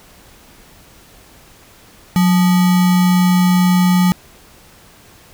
sine tone with sample-and-hold, 181.1 Hz, F#3, 37 cents flat, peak -9 dBFS, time 2.16-4.12 s, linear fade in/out 0 ms, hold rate 1050 Hz, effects pink hiss -45 dBFS RMS until 5.33 s

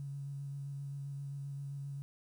sine tone with vibrato, 140 Hz, C#3, 18 cents sharp, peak -39 dBFS, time 0-2.02 s, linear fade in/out 0 ms, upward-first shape square, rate 7.6 Hz, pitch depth 13 cents each way, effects 11-bit

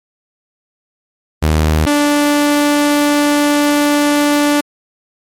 sawtooth tone pair in turn, 77.78 / 292.1 Hz, D#2 / D4, 0 / -9 cents, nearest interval octave + major seventh, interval 2291 cents, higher second, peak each -6 dBFS, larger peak neither, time 1.42-1.86 / 1.86-4.61 s, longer second, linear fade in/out 10 ms, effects MP3 64 kbps

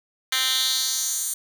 10% pulse tone with high-pass filter sweep, 260.6 Hz, C4, 7 cents flat, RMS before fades -24 dBFS, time 0.32-1.34 s, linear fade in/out 5 ms, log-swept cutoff 2500 to 8600 Hz, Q 2.2, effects none

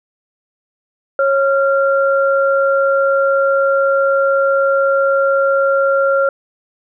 sine tone pair together, 548 / 1382 Hz, C#5 / F6, -20 / -19 cents, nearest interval octave + major third, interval 1601 cents, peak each -12 / -16 dBFS, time 1.19-6.29 s, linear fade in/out 2 ms, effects none

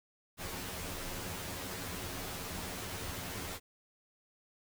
pink noise with comb filter, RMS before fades -41 dBFS, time 0.37-3.6 s, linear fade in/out 50 ms, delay 11 ms, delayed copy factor +1, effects none

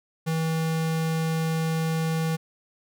square tone, 161.4 Hz, E3, 36 cents flat, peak -24 dBFS, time 0.26-2.37 s, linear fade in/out 20 ms, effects none

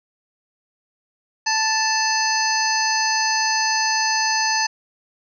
harmonic tone with a mistuned harmonic, 880 Hz, A5, in tune, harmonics 1 / 2 / 3 / 5 / 6 / 7, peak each -22 / -24 / -28 / -26 / -26 / -25 dBFS, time 1.46-4.67 s, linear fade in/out 10 ms, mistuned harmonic 6, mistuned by -100 cents, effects none

